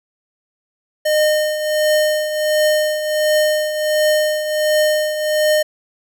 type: tone with tremolo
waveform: square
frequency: 611 Hz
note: D#5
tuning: 32 cents flat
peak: -12 dBFS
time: 1.05-5.63 s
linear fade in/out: 10 ms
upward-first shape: triangle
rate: 1.4 Hz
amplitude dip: 65%
effects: none